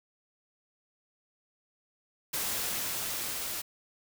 white noise with level ramp, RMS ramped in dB -32 to -36 dBFS, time 2.33-3.62 s, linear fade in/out 10 ms, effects none

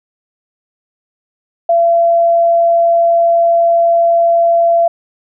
sine tone, 678 Hz, E5, 49 cents sharp, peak -7 dBFS, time 1.69-4.88 s, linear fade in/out 5 ms, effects none

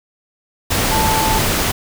sine tone in noise, 880 Hz, A5, in tune, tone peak -17 dBFS, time 0.91-1.39 s, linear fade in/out 10 ms, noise pink, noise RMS -17 dBFS, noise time 0.7-1.72 s, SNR -3 dB, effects none

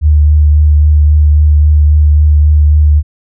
sine tone with vibrato, 75 Hz, D2, 37 cents sharp, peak -3 dBFS, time 0.01-3.03 s, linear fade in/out 50 ms, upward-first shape triangle, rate 3.7 Hz, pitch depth 20 cents each way, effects none

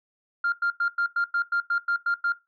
sine tone bursts, 1396.9 Hz, F6, in tune, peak -20 dBFS, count 11, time 0.44-2.323 s, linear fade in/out 5 ms, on 83 ms, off 97 ms, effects noise-tail reverb RT60 0.2 s tail -17 dB re dry + tanh soft clip ceiling -18 dBFS

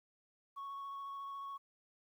sine tone with vibrato, 1108 Hz, C#6, 1 cent flat, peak -40 dBFS, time 0.56-1.58 s, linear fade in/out 20 ms, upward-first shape sine, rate 14 Hz, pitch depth 10 cents each way, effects tanh soft clip ceiling -41 dBFS + 12-bit

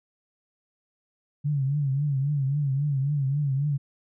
sine tone with vibrato, 140.6 Hz, C#3, 25 cents sharp, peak -22 dBFS, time 1.44-3.78 s, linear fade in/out 20 ms, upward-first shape triangle, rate 3.7 Hz, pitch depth 120 cents each way, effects none

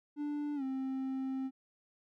triangle tone with pitch glide, 293.7 to 264.7 Hz, D4 to C4, 0 to +20 cents, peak -32 dBFS, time 0.16-1.51 s, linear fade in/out 50 ms, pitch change -180 cents, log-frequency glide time 0.55-0.63 s, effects none

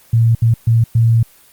sine tone bursts at uneven times, 114.9 Hz, A#2, 25 cents flat, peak -8 dBFS, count 4, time 0.13-0.35 / 0.42-0.54 / 0.67-0.84 / 0.95-1.23 s, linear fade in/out 5 ms, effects white hiss -47 dBFS RMS until 1.52 s + Opus 24 kbps

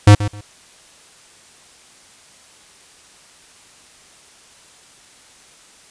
square tone with echo, 103.5 Hz, G#2, 5 cents flat, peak -4 dBFS, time 0.07-0.15 s, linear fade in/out 5 ms, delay 130 ms, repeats 2, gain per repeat -14 dB, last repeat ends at 0.41 s, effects white hiss -47 dBFS RMS until 5.9 s + resampled to 22050 Hz

